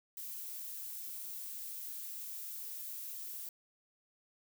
violet noise, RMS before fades -44 dBFS, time 0.17-3.49 s, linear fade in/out 2 ms, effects none

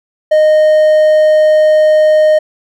triangle tone, 617 Hz, D#5, 15 cents flat, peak -3 dBFS, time 0.31-2.39 s, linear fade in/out 10 ms, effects none

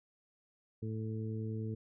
harmonic tone, 110 Hz, A2, in tune, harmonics 1 / 2 / 3 / 4, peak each -37 / -42 / -47 / -46 dBFS, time 0.82-1.75 s, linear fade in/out 10 ms, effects none

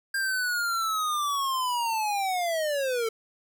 square linear sweep, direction down, 1604 to 440 Hz, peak -26 dBFS, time 0.14-3.09 s, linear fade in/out 5 ms, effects none

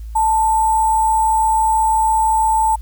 sine tone with sample-and-hold, 883 Hz, A5, 6 cents sharp, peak -12 dBFS, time 0.15-2.76 s, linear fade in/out 10 ms, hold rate 8820 Hz, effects added 55 Hz sine -27 dBFS peak until 2.81 s + white hiss -55 dBFS RMS until 2.81 s

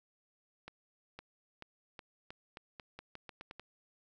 accelerating click train, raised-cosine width 0.3 ms, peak -30 dBFS, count 13, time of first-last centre 0.68-3.596 s, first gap 510 ms, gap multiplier 0.85, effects none

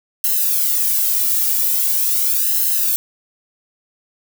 violet noise with flanger, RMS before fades -17 dBFS, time 0.24-2.96 s, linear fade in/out 0 ms, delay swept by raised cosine 0.85 to 1.95 ms, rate 0.42 Hz, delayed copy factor -0.85, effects none

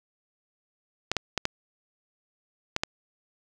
clicks, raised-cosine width 0.2 ms, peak -8 dBFS, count 6, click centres 1.116 / 1.167 / 1.377 / 1.454 / 2.764 / 2.835 s, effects none

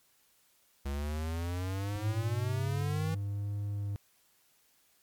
square exponential sweep, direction up, 68.4 to 163.1 Hz, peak -33 dBFS, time 0.85-3.15 s, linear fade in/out 10 ms
triangle tone with vibrato, 100.8 Hz, G2, 49 cents sharp, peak -30 dBFS, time 1.96-3.96 s, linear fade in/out 0 ms, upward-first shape sine, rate 0.76 Hz, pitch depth 22 cents each way
effects white hiss -68 dBFS RMS until 5.02 s + MP3 96 kbps

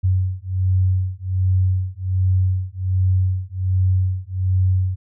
sine beating tone pair, 92.5 / 93.8 Hz, F#2 / F#2, 0 / +24 cents, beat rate 1.3 Hz, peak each -19 dBFS, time 0.03-4.96 s, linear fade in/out 20 ms, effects none

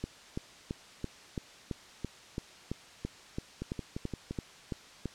two click trains, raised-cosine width 3 ms, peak -23 / -21 dBFS, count 5 / 16, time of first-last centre 3.62-4.31 / 0.04-5.057 s, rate 5.8 / 2.99 Hz, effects white hiss -53 dBFS RMS until 5.14 s + low-pass 6000 Hz 12 dB/octave

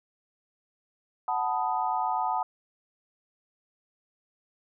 sine chord, B dominant seventh, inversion second, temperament equal, 740 / 880 / 987.8 / 1244.5 Hz, F#5 / A5 / B5 / D#6, 0 / 0 / 0 / 0 cents, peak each -30 / -29 / -32 / -34 dBFS, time 1.28-2.43 s, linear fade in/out 2 ms, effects none

